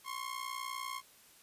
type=ring-modulated tone; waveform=sawtooth; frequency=1072 Hz; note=C6; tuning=42 cents sharp; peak=-32 dBFS; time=0.04-1.02 s; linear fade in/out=50 ms; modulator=30 Hz; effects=white hiss -61 dBFS RMS until 1.42 s + resampled to 32000 Hz